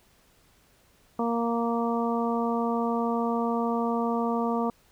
harmonic tone, 233.1 Hz, A#3, in tune, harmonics 1 / 2 / 3 / 4 / 5, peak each -27 / -30 / -32 / -33 / -34 dBFS, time 1.19-4.7 s, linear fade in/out 2 ms, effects pink hiss -62 dBFS RMS until 4.91 s

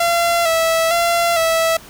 sawtooth tone with vibrato, 669 Hz, E5, 25 cents sharp, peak -10 dBFS, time 0-1.77 s, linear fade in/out 5 ms, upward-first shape square, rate 1.1 Hz, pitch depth 38 cents each way, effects pink hiss -40 dBFS RMS until 1.89 s

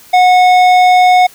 sine tone with tanh clipping, 730 Hz, F#5, 24 cents flat, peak -6 dBFS, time 0.13-1.27 s, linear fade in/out 10 ms, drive 13 dB, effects white hiss -40 dBFS RMS until 1.34 s

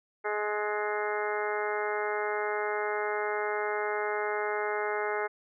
harmonic tone with a mistuned harmonic, 210 Hz, G#3, 19 cents sharp, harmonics 2 / 3 / 4 / 5 / 6 / 7 / 8 / 9 / 10, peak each -32 / -38 / -35 / -42 / -38 / -38 / -42 / -43 / -39 dBFS, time 0.24-5.28 s, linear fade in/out 20 ms, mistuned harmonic 9, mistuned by -38 cents, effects none

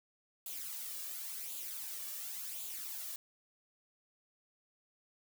blue noise with flanger, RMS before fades -43 dBFS, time 0.46-3.16 s, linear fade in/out 2 ms, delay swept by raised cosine 0.27 to 1.77 ms, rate 0.92 Hz, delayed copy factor +0.55, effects none

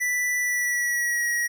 square tone with pitch glide, 1975.5 to 1903.8 Hz, B6 to A#6, 0 to +36 cents, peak -23 dBFS, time 0-1.48 s, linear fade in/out 20 ms, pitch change -64 cents, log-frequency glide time 0.38-1.27 s, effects none

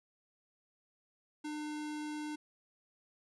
square tone, 301.4 Hz, D4, 45 cents sharp, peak -39 dBFS, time 1.44-2.36 s, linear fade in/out 10 ms, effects resampled to 24000 Hz

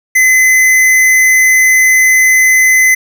sine tone with hard clipping, 2035 Hz, C7, 49 cents flat, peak -6 dBFS, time 0.15-2.95 s, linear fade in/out 10 ms, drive 18 dB, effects none

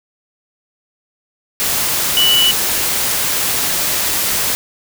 sine tone in noise, 2960 Hz, F#7, in tune, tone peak -10 dBFS, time 2.17-2.51 s, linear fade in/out 0 ms, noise white, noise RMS -17 dBFS, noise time 1.6-4.55 s, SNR +4 dB, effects none

